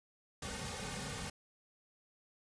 pink noise with comb filter, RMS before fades -42 dBFS, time 0.42-1.3 s, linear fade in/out 5 ms, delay 3 ms, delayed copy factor -1, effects resampled to 22050 Hz

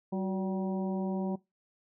harmonic tone with a mistuned harmonic, 191.3 Hz, G3, 42 cents flat, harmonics 1 / 2 / 3 / 4 / 5, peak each -31 / -37 / -41 / -43 / -45 dBFS, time 0.12-1.36 s, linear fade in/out 10 ms, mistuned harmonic 2, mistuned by -68 cents, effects noise-tail reverb RT60 0.2 s tail -21 dB re dry

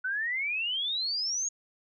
sine exponential sweep, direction up, 1479 to 6720 Hz, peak -28 dBFS, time 0.04-1.49 s, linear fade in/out 10 ms, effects none

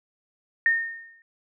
sine tone with exponential decay, 1832 Hz, A#6, 31 cents flat, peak -15 dBFS, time 0.66-1.22 s, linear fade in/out 1 ms, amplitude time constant 120 ms, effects none

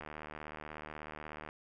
click train, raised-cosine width 0.5 ms, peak -29 dBFS, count 114, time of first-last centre 0.01-1.489 s, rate 76.4 Hz, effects none

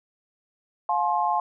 sine tone cluster, 707 / 854 / 1059 Hz, F5 / G#5 / C6, +21 / +48 / +21 cents, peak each -26 / -24 / -26 dBFS, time 0.89-1.4 s, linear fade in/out 2 ms, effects none

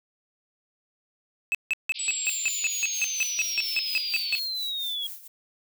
triangle tone bursts, 2599 Hz, E7, 25 cents flat, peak -20 dBFS, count 16, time 1.52-4.352 s, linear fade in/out 0 ms, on 27 ms, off 160 ms
white band-pass noise, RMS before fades -38 dBFS, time 1.94-4.4 s, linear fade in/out 20 ms, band 2300 to 4900 Hz, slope 96 dB/octave
sine linear sweep, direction down, 7902 to 3283 Hz, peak -28 dBFS, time 1.99-5.07 s, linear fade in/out 5 ms
violet noise with tremolo, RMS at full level -38 dBFS, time 2.25-5.28 s, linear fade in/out 10 ms, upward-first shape sine, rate 4.3 Hz, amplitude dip 75%
effects none

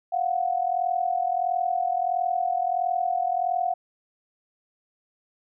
sine tone pair together, 698.5 / 740 Hz, F5 / F#5, 0 / 0 cents, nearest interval minor second, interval 100 cents, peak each -25 dBFS, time 0.12-3.74 s, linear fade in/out 10 ms, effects none

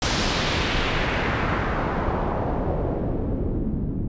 pink noise with low-pass filter sweep, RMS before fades -24 dBFS, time 0.02-4.08 s, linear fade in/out 2 ms, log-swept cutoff 5800 to 210 Hz, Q 1.3, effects resampled to 16000 Hz

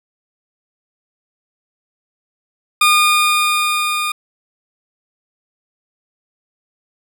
20% pulse tone with level ramp, 1218 Hz, D#6, 37 cents flat, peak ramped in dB -4 to -13 dBFS, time 2.81-4.12 s, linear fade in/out 5 ms, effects none

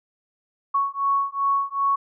sine beating tone pair, 1108.7 / 1111.3 Hz, C#6 / C#6, 0 / +4 cents, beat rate 2.6 Hz, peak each -23 dBFS, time 0.74-1.96 s, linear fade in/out 10 ms, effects none

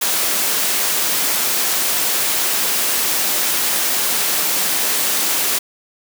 white high-pass noise, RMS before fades -18 dBFS, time 0.01-5.59 s, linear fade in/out 10 ms, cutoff 210 Hz, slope 12 dB/octave, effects none

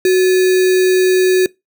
sine tone with sample-and-hold, 370 Hz, F#4, in tune, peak -8 dBFS, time 0.05-1.46 s, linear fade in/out 2 ms, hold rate 2100 Hz, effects noise-tail reverb RT60 0.2 s tail -23 dB re dry

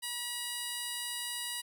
15% pulse tone with band-pass filter, 964 Hz, B5, 42 cents flat, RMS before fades -38 dBFS, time 0.02-1.62 s, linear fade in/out 20 ms, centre 10000 Hz, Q 0.63, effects none

